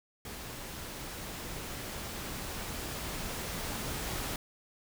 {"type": "noise with level ramp", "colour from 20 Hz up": "pink", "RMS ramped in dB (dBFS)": [-43, -36], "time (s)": [0.25, 4.36], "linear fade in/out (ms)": 2, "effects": []}